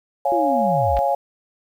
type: chord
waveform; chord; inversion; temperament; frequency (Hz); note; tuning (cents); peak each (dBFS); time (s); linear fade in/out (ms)
sine; Db major; none; equal; 554.4 / 698.5 / 830.6; Db5 / F5 / Ab5; 0 / 0 / 0; -21; 0.25-1.15; 5
type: linear sweep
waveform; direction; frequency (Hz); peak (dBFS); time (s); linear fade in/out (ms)
sine; down; 360 to 46.62; -22; 0.32-0.99; 0
type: clicks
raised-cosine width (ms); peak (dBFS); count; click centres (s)
0.3; -19; 2; 0.968 / 0.973
effects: 8-bit